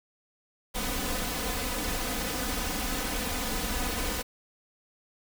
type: noise with comb filter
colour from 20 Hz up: pink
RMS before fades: -31 dBFS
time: 0.74-4.23 s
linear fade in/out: 20 ms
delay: 4 ms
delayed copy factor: +0.8
effects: none